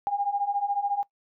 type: beating tone pair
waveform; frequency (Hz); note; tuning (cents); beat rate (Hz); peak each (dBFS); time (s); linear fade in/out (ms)
sine; 799 / 813; G5 / G#5; +33 / -37; 14; -29 / -26; 0.07-1.03; 0
effects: noise-tail reverb RT60 0.1 s tail -20 dB re dry